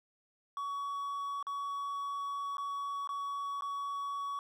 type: tone with dropouts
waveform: triangle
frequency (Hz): 1126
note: C#6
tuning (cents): +27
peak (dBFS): -33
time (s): 0.57-4.39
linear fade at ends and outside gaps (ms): 1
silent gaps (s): 1.427-1.468 / 2.57-2.581 / 3.074-3.091 / 3.609-3.621
effects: none